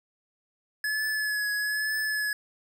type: tone with vibrato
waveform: square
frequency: 1706 Hz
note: G#6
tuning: 46 cents sharp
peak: -27 dBFS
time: 0.84-2.33 s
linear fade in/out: 2 ms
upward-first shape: triangle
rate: 1.1 Hz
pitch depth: 33 cents each way
effects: none